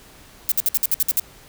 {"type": "noise bursts", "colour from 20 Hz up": "violet", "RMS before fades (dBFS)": -18, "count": 9, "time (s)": [0.49, 1.197], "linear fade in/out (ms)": 0, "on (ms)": 27, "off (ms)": 58, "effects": ["pink hiss -47 dBFS RMS until 1.48 s"]}